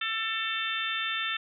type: harmonic tone with a mistuned harmonic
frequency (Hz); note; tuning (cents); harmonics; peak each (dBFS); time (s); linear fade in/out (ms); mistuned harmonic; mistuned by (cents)
445.5; A4; +22; 3 / 4 / 5 / 6 / 7 / 8; -35 / -34 / -39 / -35 / -39 / -34; 0.01-1.37; 5; 7; -16
effects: none